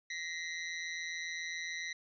sawtooth ring-modulated tone, 1975.5 Hz, B6, in tune, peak -31 dBFS, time 0.1-1.93 s, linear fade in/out 5 ms, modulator 83.6 Hz, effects resampled to 16000 Hz

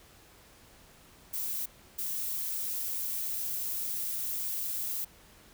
violet noise bursts at uneven times, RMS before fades -34 dBFS, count 2, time 1.33-1.66 / 1.98-5.05 s, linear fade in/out 10 ms, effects pink hiss -57 dBFS RMS until 5.53 s

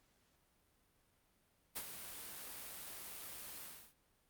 white noise with ADSR envelope, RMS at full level -41 dBFS, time 1.75-3.94 s, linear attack 18 ms, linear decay 60 ms, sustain -8 dB, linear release 330 ms, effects pink hiss -75 dBFS RMS until 4.29 s + Opus 48 kbps

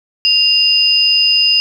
sine tone pair together, 2800 / 4989 Hz, F7 / D#8, +4 / +4 cents, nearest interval minor seventh, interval 1000 cents, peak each -12 / -11 dBFS, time 0.25-1.6 s, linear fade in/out 0 ms, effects 7-bit

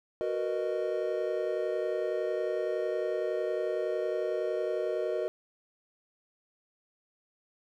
triangle chord, B major seventh, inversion second, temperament just, 370.4 / 463 / 493.9 / 617.4 Hz, F#4 / A#4 / B4 / D#5, +2 / -12 / 0 / -14 cents, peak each -32 / -32 / -36 / -31 dBFS, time 0.21-5.28 s, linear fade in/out 0 ms, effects none

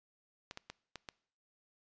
clicks, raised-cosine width 0.2 ms, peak -26 dBFS, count 5, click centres 0.511 / 0.574 / 0.7 / 0.957 / 1.088 s, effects noise-tail reverb RT60 0.6 s tail -23 dB re dry + resampled to 16000 Hz

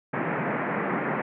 pink band-pass noise, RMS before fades -28 dBFS, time 0.13-1.22 s, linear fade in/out 10 ms, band 140 to 2200 Hz, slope 48 dB/octave, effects none

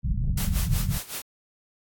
pink low-pass noise, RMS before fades -25 dBFS, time 0.03-0.99 s, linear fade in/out 20 ms, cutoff 190 Hz, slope 48 dB/octave
white noise with tremolo, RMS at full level -32 dBFS, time 0.37-1.22 s, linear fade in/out 5 ms, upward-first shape sine, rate 5.4 Hz, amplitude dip 85%
effects AAC 64 kbps

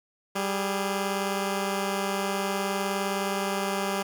10% pulse tone pair together, 196.01 / 411.5 Hz, G3 / G#4, 0 / -16 cents, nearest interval octave + minor second, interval 1284 cents, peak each -19 / -25 dBFS, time 0.35-4.03 s, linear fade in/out 10 ms, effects none

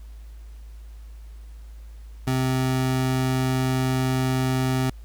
25% pulse tone, 130 Hz, C3, 11 cents flat, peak -17 dBFS, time 2.27-4.9 s, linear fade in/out 5 ms, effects added 54 Hz sine -38 dBFS peak until 5.04 s + pink hiss -59 dBFS RMS until 5.04 s

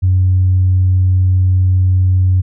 sine tone, 92.5 Hz, F#2, in tune, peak -7 dBFS, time 0.02-2.42 s, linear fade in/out 20 ms, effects tanh soft clip ceiling -4 dBFS

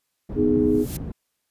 white low-pass noise, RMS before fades -31 dBFS, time 0.29-1.12 s, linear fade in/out 5 ms, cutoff 180 Hz, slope 12 dB/octave
sine chord, G# minor, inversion first, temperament just, 249.2 / 311.5 / 415.3 Hz, B3 / D#4 / G#4, +16 / +2 / 0 cents, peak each -21 dBFS, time 0.35-0.86 s, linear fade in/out 50 ms
blue noise with exponential growth, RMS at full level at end -30 dBFS, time 0.57-0.97 s, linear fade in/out 5 ms, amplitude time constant 85 ms
effects white hiss -75 dBFS RMS until 1.5 s + resampled to 32000 Hz

